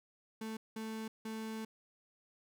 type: tone bursts at uneven times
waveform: 35% pulse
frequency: 220.7 Hz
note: A3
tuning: 5 cents sharp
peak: -38 dBFS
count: 3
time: 0.41-0.57 / 0.76-1.08 / 1.25-1.65 s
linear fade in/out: 5 ms
effects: none